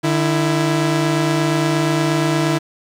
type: tone pair together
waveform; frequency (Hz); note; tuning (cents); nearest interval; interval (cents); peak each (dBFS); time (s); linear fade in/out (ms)
sawtooth; 151.1 / 330.7; D3 / E4; +50 / +6; octave + major second; 1356; -14; 0.03-2.59; 20
effects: low-pass 9000 Hz 12 dB/octave + 8-bit